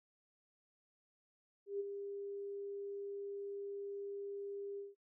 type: tone with ADSR envelope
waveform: sine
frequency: 400.9 Hz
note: G4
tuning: 39 cents sharp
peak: -35 dBFS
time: 1.66-4.95 s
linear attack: 140 ms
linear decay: 19 ms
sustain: -7 dB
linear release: 170 ms
effects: noise-tail reverb RT60 0.1 s tail -17 dB re dry